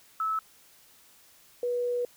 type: tone pair in turn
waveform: sine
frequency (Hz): 1303 / 487.1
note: E6 / B4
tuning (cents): -20 / -24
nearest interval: octave + perfect fourth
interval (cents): 1704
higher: first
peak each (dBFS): -26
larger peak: neither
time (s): 0.2-0.39 / 1.63-2.05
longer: second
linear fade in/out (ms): 2
effects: white hiss -58 dBFS RMS until 2.16 s